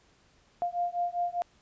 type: beating tone pair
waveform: sine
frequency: 698.5 / 703.5 Hz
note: F5 / F5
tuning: 0 / +12 cents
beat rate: 5 Hz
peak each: -31 dBFS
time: 0.62-1.42 s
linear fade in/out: 0 ms
effects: pink hiss -64 dBFS RMS until 1.61 s + resampled to 16000 Hz